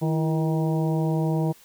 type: harmonic tone with a mistuned harmonic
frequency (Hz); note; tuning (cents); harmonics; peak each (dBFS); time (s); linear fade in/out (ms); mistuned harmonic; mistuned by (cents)
157.9; D#3; +26; 1 / 2 / 3 / 4 / 5 / 6; -22 / -28 / -32 / -34 / -36 / -38; 0.01-1.53; 20; 2; +74
effects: white hiss -53 dBFS RMS until 1.64 s